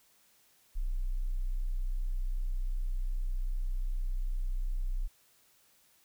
sine tone, 31.3 Hz, B0, 24 cents sharp, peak -29 dBFS, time 0.75-5.08 s, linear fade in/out 20 ms, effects white hiss -66 dBFS RMS until 6.04 s

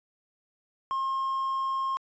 triangle tone, 1070 Hz, C6, 38 cents sharp, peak -24 dBFS, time 0.91-1.97 s, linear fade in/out 0 ms, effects tanh soft clip ceiling -20 dBFS + resampled to 16000 Hz

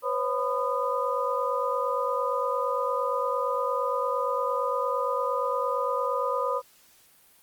sine tone cluster, 498.3 / 547 / 1002 / 1229 Hz, B4 / C#5 / B5 / D#6, +15 / -23 / +25 / -22 cents, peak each -30 dBFS, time 0.02-6.62 s, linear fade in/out 50 ms, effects white hiss -58 dBFS RMS until 7.42 s + Opus 32 kbps

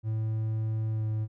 triangle tone with pitch glide, 110 to 108.67 Hz, A2 to A2, 0 to -21 cents, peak -25 dBFS, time 0.03-1.28 s, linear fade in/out 50 ms, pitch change -21 cents, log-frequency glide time 0.91-1.06 s, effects none

